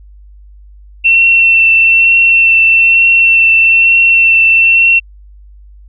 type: tone with vibrato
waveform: sine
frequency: 2699 Hz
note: E7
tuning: 40 cents sharp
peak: -4 dBFS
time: 1.04-5 s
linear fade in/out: 20 ms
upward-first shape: triangle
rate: 1.1 Hz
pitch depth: 15 cents each way
effects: added 50 Hz sine -34 dBFS peak until 5.88 s

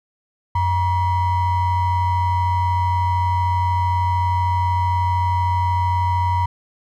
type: ring-modulated tone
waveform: triangle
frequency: 523.3 Hz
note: C5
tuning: in tune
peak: -11 dBFS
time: 0.55-6.46 s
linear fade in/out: 5 ms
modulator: 432 Hz
effects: none

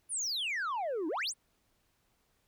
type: exponential two-way sweep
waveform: sine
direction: down then up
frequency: 10340 to 297.3 to 10340 Hz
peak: -29 dBFS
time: 0.09-1.34 s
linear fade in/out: 50 ms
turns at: 1.08 s
effects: tanh soft clip ceiling -31 dBFS + pink hiss -74 dBFS RMS until 2.47 s

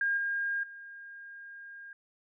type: tone with level steps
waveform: sine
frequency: 1615 Hz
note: G#6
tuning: 49 cents flat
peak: -26 / -29 / -44 dBFS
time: 0.01-1.93 s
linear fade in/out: 2 ms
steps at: 0.17 / 0.63 s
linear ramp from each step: 5 ms
effects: none

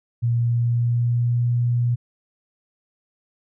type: tone with pitch glide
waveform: sine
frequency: 118.2 to 120.54 Hz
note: A#2 to B2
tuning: +24 to -42 cents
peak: -17 dBFS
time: 0.22-1.96 s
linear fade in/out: 20 ms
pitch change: +34 cents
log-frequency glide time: 0.35-1.53 s
effects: none

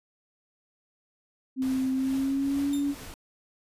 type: tone with pitch glide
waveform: sine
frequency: 261.6 to 283.6 Hz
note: C4 to C#4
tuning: 0 to +40 cents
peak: -24 dBFS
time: 1.56-2.95 s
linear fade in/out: 50 ms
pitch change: +140 cents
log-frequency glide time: 1.92-2.71 s
type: noise with tremolo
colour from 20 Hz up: pink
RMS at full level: -42 dBFS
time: 1.62-3.14 s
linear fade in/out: 0 ms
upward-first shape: triangle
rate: 2.3 Hz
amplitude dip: 60%
type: tone with exponential decay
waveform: 15% pulse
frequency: 3629 Hz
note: A#7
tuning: 47 cents flat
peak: -29 dBFS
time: 2.73-2.98 s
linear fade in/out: 2 ms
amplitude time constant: 54 ms
effects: resampled to 32000 Hz

